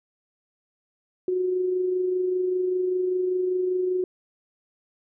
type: tone with amplitude modulation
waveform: sine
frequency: 366.6 Hz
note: F#4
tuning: 16 cents flat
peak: -20 dBFS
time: 1.28-4.04 s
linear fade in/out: 2 ms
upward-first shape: sine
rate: 25.1 Hz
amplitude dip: 35%
effects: none